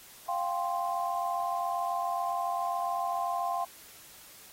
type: chord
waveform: sine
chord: F suspended second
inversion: none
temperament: just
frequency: 698.5 / 785.8 / 1047.7 Hz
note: F5 / G5 / C6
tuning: 0 / +4 / +2 cents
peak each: -32 / -34 / -33 dBFS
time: 0.28-3.65 s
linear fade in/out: 10 ms
effects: white hiss -52 dBFS RMS until 4.52 s + AAC 48 kbps